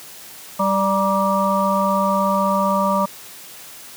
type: harmonic tone with a mistuned harmonic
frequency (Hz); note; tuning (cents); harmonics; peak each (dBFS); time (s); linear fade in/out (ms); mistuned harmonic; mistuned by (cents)
196; G3; 0; 1 / 3 / 5 / 6; -21 / -21 / -21 / -21; 0.59-3.06; 10; 5; -50
effects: white hiss -39 dBFS RMS until 3.96 s + high-pass 100 Hz 12 dB/octave